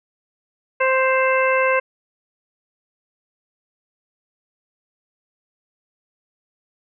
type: harmonic tone with a mistuned harmonic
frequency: 523.3 Hz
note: C5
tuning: in tune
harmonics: 1 / 2 / 3 / 4 / 5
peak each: -18 / -21 / -23 / -24 / -25 dBFS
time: 0.8-1.8 s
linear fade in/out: 10 ms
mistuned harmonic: 5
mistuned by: +23 cents
effects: none